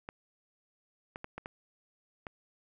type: clicks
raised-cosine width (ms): 0.5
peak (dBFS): -25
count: 6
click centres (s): 0.089 / 1.159 / 1.244 / 1.38 / 1.459 / 2.268
effects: none